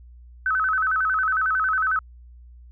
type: tone with vibrato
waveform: sine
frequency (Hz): 1396.9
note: F6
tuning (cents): 0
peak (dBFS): -19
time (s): 0.46-1.99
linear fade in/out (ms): 2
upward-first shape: square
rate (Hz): 11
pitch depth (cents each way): 150
effects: added 60 Hz sine -43 dBFS peak until 2.71 s